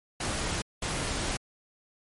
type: noise bursts at uneven times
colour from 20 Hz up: pink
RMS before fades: -31 dBFS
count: 2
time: 0.2-0.62 / 0.82-1.37 s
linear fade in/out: 5 ms
effects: MP3 48 kbps